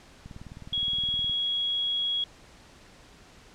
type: click train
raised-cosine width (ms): 5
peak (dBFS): -30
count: 21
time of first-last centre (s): 0.26-1.296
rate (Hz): 19.3
type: tone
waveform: sine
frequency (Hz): 3322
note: G#7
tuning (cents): 0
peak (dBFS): -25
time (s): 0.73-2.24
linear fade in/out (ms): 2
effects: pink hiss -53 dBFS RMS until 3.54 s + low-pass 7000 Hz 12 dB/octave